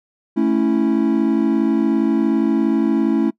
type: chord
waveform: triangle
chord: A major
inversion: none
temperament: equal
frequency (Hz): 220 / 277.2 / 329.6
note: A3 / C#4 / E4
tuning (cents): 0 / 0 / 0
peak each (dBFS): -16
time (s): 0.36-3.31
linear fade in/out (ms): 20
effects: noise-tail reverb RT60 0.1 s tail -22 dB re dry + tanh soft clip ceiling -4 dBFS